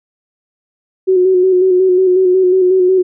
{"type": "tone with vibrato", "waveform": "sine", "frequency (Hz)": 370, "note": "F#4", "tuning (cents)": 0, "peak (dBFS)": -7, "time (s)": [1.07, 3.03], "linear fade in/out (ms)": 20, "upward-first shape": "square", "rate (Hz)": 5.5, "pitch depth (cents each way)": 31, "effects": []}